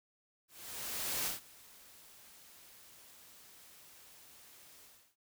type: noise with ADSR envelope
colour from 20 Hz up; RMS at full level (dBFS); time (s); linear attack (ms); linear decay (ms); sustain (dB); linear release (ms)
white; -35; 0.48-5.16; 780; 140; -23; 320
effects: none

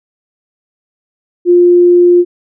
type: tone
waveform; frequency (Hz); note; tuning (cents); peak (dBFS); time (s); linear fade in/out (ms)
sine; 352.2; F4; +15; -3; 1.45-2.25; 50
effects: none

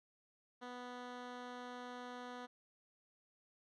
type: tone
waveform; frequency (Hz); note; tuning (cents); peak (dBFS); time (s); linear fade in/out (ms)
10% pulse; 246.9; B3; 0; -38; 0.61-2.47; 20
effects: low-pass 4000 Hz 12 dB/octave

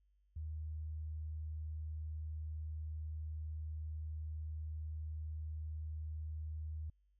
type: tone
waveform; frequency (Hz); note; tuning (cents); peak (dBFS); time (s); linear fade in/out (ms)
sine; 77.78; D#2; 0; -40; 0.36-6.9; 5
effects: added 50 Hz sine -70 dBFS peak until 7.19 s

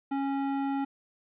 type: tone with band-pass filter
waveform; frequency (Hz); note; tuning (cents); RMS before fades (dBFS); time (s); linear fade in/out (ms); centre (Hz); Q
square; 275.2; C#4; -12; -30; 0.11-0.85; 10; 570; 1.2
effects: resampled to 8000 Hz + 11-bit

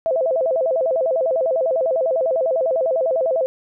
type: tone with vibrato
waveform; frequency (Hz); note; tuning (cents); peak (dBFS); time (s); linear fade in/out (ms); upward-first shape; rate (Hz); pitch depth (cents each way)
sine; 585; D5; -7; -16; 0.06-3.46; 0; square; 10; 200
effects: none

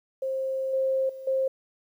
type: tone with level steps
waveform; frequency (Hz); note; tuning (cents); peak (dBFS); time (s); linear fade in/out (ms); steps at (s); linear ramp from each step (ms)
sine; 530; C5; +22; -26 / -22 / -37 / -22; 0.22-1.48; 5; 0.73 / 1.09 / 1.27; 5
effects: 10-bit

